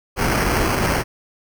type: noise with sample-and-hold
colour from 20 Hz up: pink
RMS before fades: -19 dBFS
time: 0.16-1.04 s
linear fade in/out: 50 ms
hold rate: 3675 Hz
effects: none